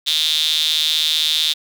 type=tone with high-pass filter; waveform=sawtooth; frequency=155.56 Hz; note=D#3; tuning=in tune; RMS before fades=-18 dBFS; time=0.06-1.54 s; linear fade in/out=20 ms; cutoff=3600 Hz; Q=9.1; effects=none